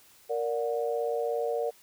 sine chord, Bb augmented, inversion none, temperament just, 466.2 / 582.7 / 728.4 Hz, Bb4 / D5 / F#5, 0 / -14 / -27 cents, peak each -29 / -32 / -35 dBFS, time 0.29-1.71 s, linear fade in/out 20 ms, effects white hiss -58 dBFS RMS until 1.82 s

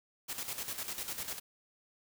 white noise with tremolo, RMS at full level -38 dBFS, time 0.28-1.4 s, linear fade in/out 20 ms, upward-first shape square, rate 10 Hz, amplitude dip 60%, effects none

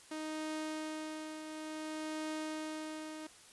sawtooth tone with tremolo, 311.1 Hz, D#4, in tune, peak -33 dBFS, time 0.11-3.27 s, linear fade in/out 5 ms, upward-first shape triangle, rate 0.57 Hz, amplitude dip 55%, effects white hiss -58 dBFS RMS until 3.52 s + resampled to 24000 Hz

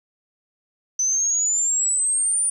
sine exponential sweep, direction up, 6030 to 9397 Hz, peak -18 dBFS, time 0.99-2.5 s, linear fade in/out 5 ms, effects 9-bit

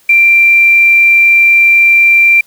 sine tone with quantisation, 2362 Hz, D7, 9 cents sharp, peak -3 dBFS, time 0.09-2.41 s, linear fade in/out 5 ms, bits 5, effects white hiss -48 dBFS RMS until 2.46 s

